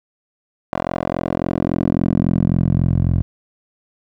10% pulse tone with band-pass filter sweep, 43.65 Hz, F1, in tune, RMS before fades -18 dBFS, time 0.73-3.22 s, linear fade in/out 0 ms, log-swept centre 760 to 93 Hz, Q 1.3, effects none

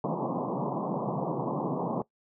pink band-pass noise, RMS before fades -31 dBFS, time 0.04-2.02 s, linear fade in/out 2 ms, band 130 to 1100 Hz, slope 96 dB/octave, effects noise-tail reverb RT60 0.1 s tail -19 dB re dry

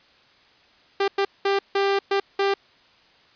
sawtooth tone bursts at uneven times, 395.6 Hz, G4, 16 cents sharp, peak -15 dBFS, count 6, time 1-1.08 / 1.18-1.25 / 1.45-1.59 / 1.75-1.99 / 2.11-2.2 / 2.39-2.54 s, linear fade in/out 5 ms, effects white hiss -56 dBFS RMS until 3.35 s + resampled to 11025 Hz

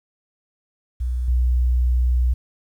sine tone with level steps, 61.74 Hz, B1, in tune, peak -20 / -14 dBFS, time 1-2.34 s, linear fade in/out 10 ms, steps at 1.28 s, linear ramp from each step 5 ms, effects tanh soft clip ceiling -11 dBFS + 9-bit

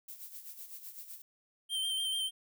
violet noise with tremolo, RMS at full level -45 dBFS, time 0.08-1.22 s, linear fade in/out 5 ms, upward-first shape sine, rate 7.9 Hz, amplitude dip 65%
square tone with vibrato, 3136 Hz, G7, in tune, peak -32 dBFS, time 1.69-2.31 s, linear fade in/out 50 ms, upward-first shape sine, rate 6.8 Hz, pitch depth 27 cents each way
effects none

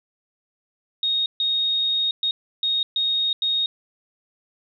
sine tone bursts at uneven times, 3729 Hz, A#7, in tune, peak -19 dBFS, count 6, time 1.03-1.26 / 1.4-2.11 / 2.23-2.31 / 2.63-2.83 / 2.96-3.33 / 3.42-3.66 s, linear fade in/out 2 ms, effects none

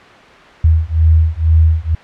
sine beating tone pair, 79.3 / 81.4 Hz, D#2 / E2, +33 / -21 cents, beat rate 2.1 Hz, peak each -11 dBFS, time 0.64-1.95 s, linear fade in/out 5 ms, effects white hiss -38 dBFS RMS until 2.03 s + low-pass 2000 Hz 12 dB/octave

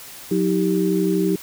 sine tone cluster, 182 / 319.7 / 392 Hz, F#3 / D#4 / G4, -28 / +47 / 0 cents, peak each -21 dBFS, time 0.31-1.36 s, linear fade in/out 5 ms, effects white hiss -39 dBFS RMS until 1.42 s

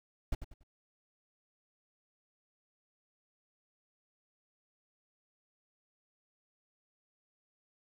brown noise with echo, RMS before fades -31 dBFS, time 0.32-0.35 s, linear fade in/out 5 ms, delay 95 ms, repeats 3, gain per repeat -10 dB, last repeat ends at 0.635 s, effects none

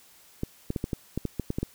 clicks, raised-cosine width 3 ms, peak -15 dBFS, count 11, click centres 0.434 / 0.704 / 0.762 / 0.841 / 0.932 / 1.176 / 1.253 / 1.397 / 1.504 / 1.585 / 1.63 s, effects white hiss -56 dBFS RMS until 1.74 s

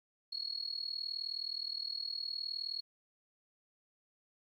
sine tone with amplitude modulation, 4326 Hz, C#8, 43 cents flat, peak -33 dBFS, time 0.32-2.81 s, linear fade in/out 10 ms, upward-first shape sine, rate 39.3 Hz, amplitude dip 90%, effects 12-bit

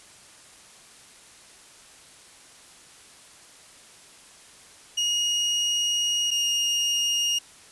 30% pulse tone pair in turn, 2874 / 2849 Hz, F7 / F7, +49 / +34 cents, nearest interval unison, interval 15 cents, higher first, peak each -19 dBFS, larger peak neither, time 4.97-6.31 / 6.31-7.39 s, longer first, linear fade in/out 10 ms, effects white hiss -50 dBFS RMS until 7.71 s + resampled to 24000 Hz

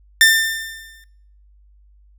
sawtooth tone with exponential decay, 1794 Hz, A6, 33 cents sharp, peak -3 dBFS, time 0.21-1.04 s, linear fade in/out 1 ms, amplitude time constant 180 ms, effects noise-tail reverb RT60 0.7 s tail -23 dB re dry + added 50 Hz sine -48 dBFS peak until 2.18 s

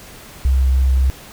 sine tone with vibrato, 65.5 Hz, C2, 2 cents sharp, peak -11 dBFS, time 0.45-1.1 s, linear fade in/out 0 ms, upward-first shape triangle, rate 3.5 Hz, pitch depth 9 cents each way, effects pink hiss -39 dBFS RMS until 1.32 s

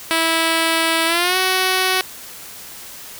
5% pulse tone with pitch glide, 327.2 to 373.7 Hz, E4 to F#4, -13 to +17 cents, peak -4 dBFS, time 0.11-2.01 s, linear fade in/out 0 ms, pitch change +230 cents, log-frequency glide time 1.06-1.37 s, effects white hiss -36 dBFS RMS until 3.19 s

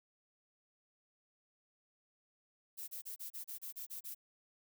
violet noise bursts, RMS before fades -45 dBFS, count 10, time 2.77-4.149 s, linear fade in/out 20 ms, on 110 ms, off 31 ms, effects none

